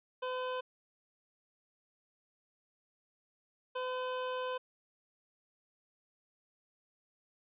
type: tone bursts at uneven times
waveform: 25% pulse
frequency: 508 Hz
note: B4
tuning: 49 cents sharp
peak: -31 dBFS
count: 2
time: 0.22-0.61 / 3.75-4.58 s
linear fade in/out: 10 ms
effects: resampled to 8000 Hz